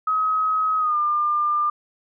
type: tone with pitch glide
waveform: sine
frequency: 1271 to 1199.7 Hz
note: D#6 to D6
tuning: +36 to +37 cents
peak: -18 dBFS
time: 0.07-1.7 s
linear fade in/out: 5 ms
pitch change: -99 cents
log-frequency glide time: 0.78-0.97 s
effects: none